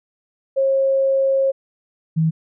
sine tone pair in turn, 540 / 160.54 Hz, C#5 / E3, -45 / -45 cents, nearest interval octave + major sixth, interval 2100 cents, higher first, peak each -14 dBFS, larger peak neither, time 0.56-1.52 / 2.16-2.31 s, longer first, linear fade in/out 20 ms, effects none

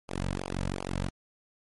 sawtooth tone with flanger, 46.25 Hz, F#1, in tune, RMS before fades -33 dBFS, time 0.08-1.1 s, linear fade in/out 20 ms, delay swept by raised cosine 0.52 to 2.82 ms, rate 2.7 Hz, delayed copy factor -1, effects MP3 48 kbps

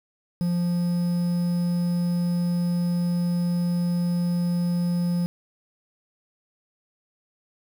triangle tone with quantisation, 174.61 Hz, F3, in tune, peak -19 dBFS, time 0.41-5.26 s, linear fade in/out 0 ms, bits 7, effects none

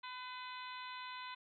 harmonic tone with a mistuned harmonic, 503 Hz, B4, 32 cents sharp, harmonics 2 / 3 / 4 / 5 / 6 / 7 / 8, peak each -47 / -53 / -54 / -54 / -58 / -55 / -55 dBFS, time 0.03-1.35 s, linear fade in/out 10 ms, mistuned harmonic 4, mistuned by +15 cents, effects none

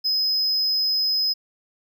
triangle tone, 5070 Hz, D#8, 32 cents sharp, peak -18 dBFS, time 0.04-1.34 s, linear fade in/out 20 ms, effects none

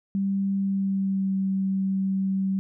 sine tone with pitch glide, 196 to 192.41 Hz, G3 to G3, 0 to -32 cents, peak -22 dBFS, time 0.15-2.59 s, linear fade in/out 0 ms, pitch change -32 cents, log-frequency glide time 0.57-1.37 s, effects none

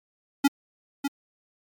square tone with echo, 280 Hz, C#4, 18 cents sharp, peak -16 dBFS, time 0.44-0.48 s, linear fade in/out 10 ms, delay 600 ms, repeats 1, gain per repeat -8 dB, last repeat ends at 1.08 s, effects MP3 96 kbps

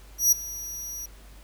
sawtooth tone with ADSR envelope, 5790 Hz, F#8, 38 cents flat, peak -12 dBFS, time 0.18-1.06 s, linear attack 140 ms, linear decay 11 ms, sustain -19 dB, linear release 7 ms, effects added 50 Hz sine -46 dBFS peak until 1.43 s + pink hiss -54 dBFS RMS until 1.43 s

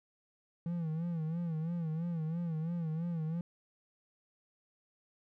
triangle tone with vibrato, 164.81 Hz, E3, in tune, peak -31 dBFS, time 0.66-3.41 s, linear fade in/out 2 ms, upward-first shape sine, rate 3 Hz, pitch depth 94 cents each way, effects none

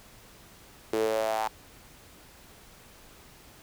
sawtooth tone with high-pass filter sweep, 110 Hz, A2, in tune, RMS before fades -28 dBFS, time 0.93-1.48 s, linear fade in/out 0 ms, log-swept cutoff 380 to 870 Hz, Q 6.1, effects pink hiss -53 dBFS RMS until 3.62 s

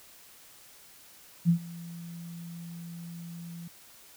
sine tone with ADSR envelope, 170 Hz, F3, 46 cents flat, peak -17 dBFS, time 1.45-3.68 s, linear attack 41 ms, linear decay 93 ms, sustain -22 dB, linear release 5 ms, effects white hiss -54 dBFS RMS until 4.16 s

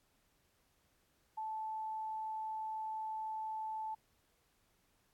sine tone, 874 Hz, A5, 12 cents flat, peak -38 dBFS, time 1.37-3.95 s, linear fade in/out 10 ms, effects pink hiss -75 dBFS RMS until 5.13 s + AAC 64 kbps

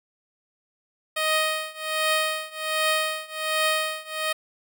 10% pulse tone with tremolo, 625 Hz, D#5, 8 cents sharp, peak -11 dBFS, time 1.16-4.33 s, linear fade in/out 10 ms, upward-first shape triangle, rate 1.3 Hz, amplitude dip 95%, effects none

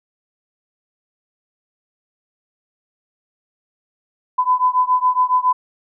sine beating tone pair, 1003 / 1010.2 Hz, B5 / B5, +26 / +39 cents, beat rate 7.2 Hz, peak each -16 / -17 dBFS, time 4.38-5.53 s, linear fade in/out 10 ms, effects none

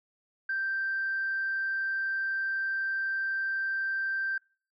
sine tone, 1568 Hz, G6, in tune, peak -27 dBFS, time 0.49-4.38 s, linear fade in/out 5 ms, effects noise-tail reverb RT60 0.4 s tail -25 dB re dry + tanh soft clip ceiling -23 dBFS

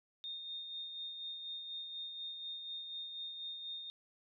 sine tone with tremolo, 3666 Hz, A#7, 30 cents flat, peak -40 dBFS, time 0.24-3.9 s, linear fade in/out 0 ms, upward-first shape sine, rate 4.1 Hz, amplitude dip 40%, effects none

